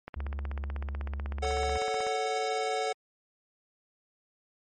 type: click train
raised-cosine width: 0.5 ms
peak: -24 dBFS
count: 33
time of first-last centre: 0.08-2.068 s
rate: 16.1 Hz
type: tone with pitch glide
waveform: triangle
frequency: 69.8 to 70.41 Hz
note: C#2 to C#2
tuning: +13 to +28 cents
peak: -30 dBFS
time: 0.16-1.78 s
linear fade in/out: 10 ms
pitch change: +15 cents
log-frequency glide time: 0.87-1.3 s
type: chord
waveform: square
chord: F# minor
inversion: first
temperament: equal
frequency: 440 / 554.4 / 740 Hz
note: A4 / C#5 / F#5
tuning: 0 / 0 / 0 cents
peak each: -33 / -37 / -32 dBFS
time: 1.42-2.93 s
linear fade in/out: 10 ms
effects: MP3 32 kbps